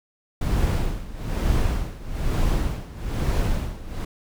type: noise with tremolo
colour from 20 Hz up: brown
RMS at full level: -20 dBFS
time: 0.41-4.05 s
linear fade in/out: 5 ms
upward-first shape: sine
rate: 1.1 Hz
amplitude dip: 85%
effects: none